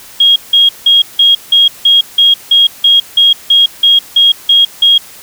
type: tone bursts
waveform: sine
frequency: 3271 Hz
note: G#7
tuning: 27 cents flat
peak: -3 dBFS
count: 15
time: 0.2-4.98 s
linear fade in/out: 5 ms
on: 160 ms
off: 170 ms
effects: white hiss -34 dBFS RMS until 5.22 s